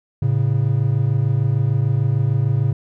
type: tone pair together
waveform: triangle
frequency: 110.6 / 137.27 Hz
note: A2 / C#3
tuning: +9 / -17 cents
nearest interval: major third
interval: 374 cents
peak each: -16 dBFS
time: 0.22-2.73 s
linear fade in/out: 5 ms
effects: none